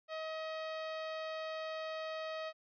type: tone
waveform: sawtooth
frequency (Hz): 634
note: D#5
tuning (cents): +32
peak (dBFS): -35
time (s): 0.08-2.53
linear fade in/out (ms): 50
effects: resampled to 11025 Hz